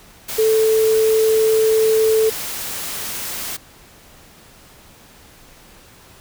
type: tone in noise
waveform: sine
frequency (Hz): 440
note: A4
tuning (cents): 0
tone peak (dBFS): -12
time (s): 0.38-2.3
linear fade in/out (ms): 10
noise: white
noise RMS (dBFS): -27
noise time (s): 0.28-3.57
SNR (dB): +12
effects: pink hiss -46 dBFS RMS until 6.2 s